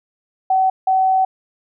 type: tone pair in turn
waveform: sine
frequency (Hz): 758 / 758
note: F#5 / F#5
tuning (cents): +42 / +42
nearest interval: unison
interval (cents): 0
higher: neither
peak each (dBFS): -12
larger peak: neither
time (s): 0.5-0.7 / 0.87-1.25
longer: second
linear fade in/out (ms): 5
effects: none